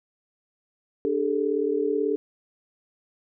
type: chord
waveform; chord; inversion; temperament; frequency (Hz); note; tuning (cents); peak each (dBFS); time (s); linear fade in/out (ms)
sine; D suspended fourth; none; equal with one note detuned; 293.7 / 401.6 / 440; D4 / G4 / A4; 0 / +42 / 0; -28 / -26 / -25; 1.05-2.16; 0
effects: none